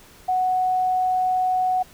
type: tone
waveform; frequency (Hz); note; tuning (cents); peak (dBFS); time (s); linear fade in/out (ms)
sine; 740; F#5; 0; -18; 0.28-1.83; 10
effects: pink hiss -49 dBFS RMS until 1.93 s